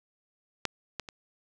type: clicks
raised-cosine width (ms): 0.2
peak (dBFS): -10 / -16 / -24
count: 3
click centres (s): 0.653 / 0.997 / 1.088
effects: none